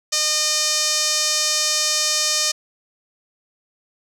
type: tone with band-pass filter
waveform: sawtooth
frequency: 610 Hz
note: D#5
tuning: 34 cents flat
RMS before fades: -20 dBFS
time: 0.12-2.52 s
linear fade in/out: 10 ms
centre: 5900 Hz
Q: 2.7
effects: none